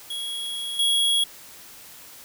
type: tone with level steps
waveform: square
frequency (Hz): 3322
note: G#7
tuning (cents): 0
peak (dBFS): -29 / -19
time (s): 0.1-1.24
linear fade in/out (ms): 5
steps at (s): 0.79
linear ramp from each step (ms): 5
effects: white hiss -45 dBFS RMS until 2.24 s